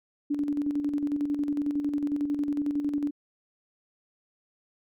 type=tone with tremolo; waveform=sine; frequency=290.1 Hz; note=D4; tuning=21 cents flat; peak=-23 dBFS; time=0.3-3.11 s; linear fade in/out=10 ms; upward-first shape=square; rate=11 Hz; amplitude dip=50%; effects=MP3 96 kbps